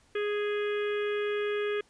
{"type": "harmonic tone", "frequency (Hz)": 415, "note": "G#4", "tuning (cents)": -1, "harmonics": [1, 3, 4, 5, 6, 7, 8], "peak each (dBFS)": [-28, -41, -39, -43, -43, -49, -46], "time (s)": [0.15, 1.81], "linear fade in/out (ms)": 5, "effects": ["pink hiss -64 dBFS RMS until 1.89 s", "resampled to 22050 Hz"]}